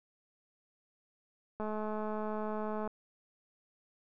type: click train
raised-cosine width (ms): 1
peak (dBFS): -25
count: 274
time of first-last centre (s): 1.6-2.876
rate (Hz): 214
effects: none